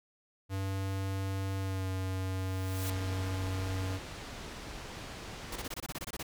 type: tone with pitch glide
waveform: square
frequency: 96.6 to 94.23 Hz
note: G2 to F#2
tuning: -25 to +32 cents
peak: -33 dBFS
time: 0.49-4 s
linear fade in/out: 50 ms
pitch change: -43 cents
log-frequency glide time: 1.58-1.88 s
type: noise with exponential growth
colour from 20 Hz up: white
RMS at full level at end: -38 dBFS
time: 2.25-2.9 s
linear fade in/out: 2 ms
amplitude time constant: 140 ms
type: low-pass noise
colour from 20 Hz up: pink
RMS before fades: -44 dBFS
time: 2.89-5.68 s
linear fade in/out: 10 ms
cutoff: 6200 Hz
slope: 12 dB/octave
type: noise bursts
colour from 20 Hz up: pink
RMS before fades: -39 dBFS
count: 12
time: 5.52-6.229 s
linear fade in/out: 5 ms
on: 38 ms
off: 23 ms
effects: none